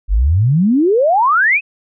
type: exponential sweep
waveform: sine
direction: up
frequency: 43.68 to 2637 Hz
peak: -9 dBFS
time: 0.08-1.61 s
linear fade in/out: 50 ms
effects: none